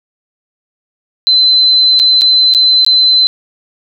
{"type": "tone with dropouts", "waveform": "sine", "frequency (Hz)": 4055, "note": "B7", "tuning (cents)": 45, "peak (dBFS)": -5, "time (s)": [1.27, 3.27], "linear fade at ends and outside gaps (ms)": 0, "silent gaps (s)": [[1.992, 1.998], [2.211, 2.218], [2.538, 2.548], [2.848, 2.864]], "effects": []}